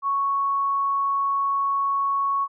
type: tone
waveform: sine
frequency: 1108.7 Hz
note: C#6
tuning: in tune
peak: -20 dBFS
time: 0.02-2.48 s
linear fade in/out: 50 ms
effects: none